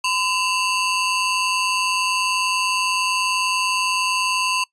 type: ring-modulated tone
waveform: sawtooth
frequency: 1849 Hz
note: A#6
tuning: 15 cents flat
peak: -12 dBFS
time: 0.04-4.64 s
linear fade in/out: 5 ms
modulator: 830 Hz
effects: noise-tail reverb RT60 0.1 s tail -23 dB re dry + resampled to 22050 Hz